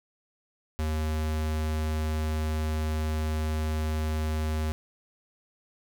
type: tone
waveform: square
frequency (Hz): 77.78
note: D#2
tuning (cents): 0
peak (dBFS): -27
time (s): 0.79-4.72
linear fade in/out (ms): 0
effects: none

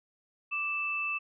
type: tone pair together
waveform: sine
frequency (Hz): 1174.7 / 2642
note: D6 / E7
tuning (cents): 0 / +3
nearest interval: octave + major second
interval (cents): 1403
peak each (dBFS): -38 / -30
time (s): 0.51-1.19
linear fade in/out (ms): 20
effects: none

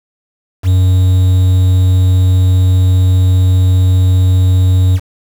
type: tone with quantisation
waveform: triangle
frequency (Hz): 92.5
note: F#2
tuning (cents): 0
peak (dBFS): -4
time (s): 0.63-5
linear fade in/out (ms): 50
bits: 5
effects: none

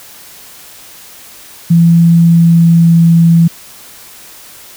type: tone with pitch glide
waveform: sine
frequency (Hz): 168.3 to 167.14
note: E3 to E3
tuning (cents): +36 to +24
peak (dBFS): -3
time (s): 1.7-3.48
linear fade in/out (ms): 10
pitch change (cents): -12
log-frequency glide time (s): 2.13-2.99
effects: white hiss -35 dBFS RMS until 4.76 s

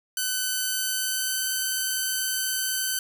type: tone with pitch glide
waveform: 5% pulse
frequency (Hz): 1511 to 1526.8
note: F#6 to G6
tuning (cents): +36 to -46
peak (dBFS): -14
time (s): 0.17-2.99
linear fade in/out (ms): 2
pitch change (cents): +18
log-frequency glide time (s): 0.47-1.5
effects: none

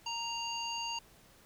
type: harmonic tone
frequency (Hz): 932.3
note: A#5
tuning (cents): 0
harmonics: 1 / 3 / 5 / 7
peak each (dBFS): -39 / -39 / -42 / -46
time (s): 0.06-0.99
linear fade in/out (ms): 5
effects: pink hiss -61 dBFS RMS until 1.45 s

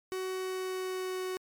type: tone with pitch glide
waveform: 45% pulse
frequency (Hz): 374.3 to 371.3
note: F#4 to F#4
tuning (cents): +20 to +6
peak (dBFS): -33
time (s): 0.12-1.37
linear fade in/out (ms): 0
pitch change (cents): -14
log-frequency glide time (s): 0.35-1.22
effects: MP3 96 kbps

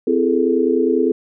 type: tone cluster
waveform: sine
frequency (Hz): 258.3 / 336.5 / 411.4 / 441.3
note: C4 / E4 / G#4 / A4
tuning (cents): -22 / +36 / -16 / +5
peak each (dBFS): -19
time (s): 0.07-1.12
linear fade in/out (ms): 5
effects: none

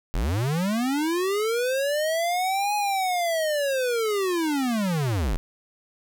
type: linear two-way sweep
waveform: square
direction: up then down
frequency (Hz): 34.65 to 838 to 34.65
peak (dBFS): -23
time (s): 0.14-5.37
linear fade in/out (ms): 0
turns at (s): 2.75
effects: none

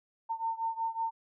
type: beating tone pair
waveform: sine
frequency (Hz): 904 / 909.4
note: A5 / A#5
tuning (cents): +47 / -43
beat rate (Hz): 5.4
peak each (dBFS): -33 / -35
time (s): 0.29-1.11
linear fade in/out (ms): 20
effects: none

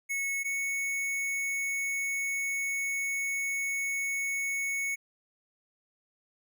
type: tone pair in turn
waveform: square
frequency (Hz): 2200 / 2213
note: C#7 / C#7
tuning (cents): -14 / -3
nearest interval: unison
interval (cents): 11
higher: second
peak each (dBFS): -30 / -30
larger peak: neither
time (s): 0.09-0.44 / 0.44-4.96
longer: second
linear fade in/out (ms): 20
effects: none

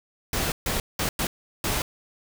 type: noise bursts at uneven times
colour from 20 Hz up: pink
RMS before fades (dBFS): -26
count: 5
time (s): 0.33-0.52 / 0.66-0.8 / 0.99-1.09 / 1.19-1.27 / 1.64-1.82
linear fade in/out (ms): 2
effects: none

